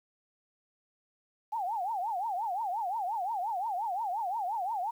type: tone with vibrato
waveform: sine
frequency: 810 Hz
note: G#5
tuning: 43 cents flat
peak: -30 dBFS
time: 1.52-4.91 s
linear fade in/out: 10 ms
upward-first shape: triangle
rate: 5.7 Hz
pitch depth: 280 cents each way
effects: 10-bit